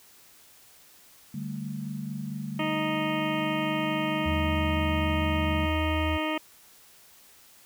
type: chord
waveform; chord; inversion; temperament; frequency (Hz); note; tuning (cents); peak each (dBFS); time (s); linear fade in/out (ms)
sine; D suspended fourth; none; just; 146.83 / 195.78 / 220.2; D3 / G3 / A3; 0 / -2 / +2; -36; 1.34-5.67; 5
type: harmonic tone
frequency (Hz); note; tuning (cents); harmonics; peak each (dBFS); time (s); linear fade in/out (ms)
310.8; D#4; -2; 1 / 2 / 3 / 4 / 6 / 7 / 8 / 9 / 10; -30 / -33 / -35 / -36 / -38 / -38 / -39 / -40 / -40; 2.59-6.38; 5
type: tone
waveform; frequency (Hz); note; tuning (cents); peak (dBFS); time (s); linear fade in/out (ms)
sine; 80.1; E2; -49; -27; 4.25-6.18; 20
effects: white hiss -55 dBFS RMS until 7.65 s